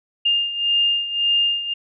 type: beating tone pair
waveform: sine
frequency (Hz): 2813 / 2814.8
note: F7 / F7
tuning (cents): +12 / +13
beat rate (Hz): 1.8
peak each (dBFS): -18 / -23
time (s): 0.25-1.74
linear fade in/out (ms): 10
effects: none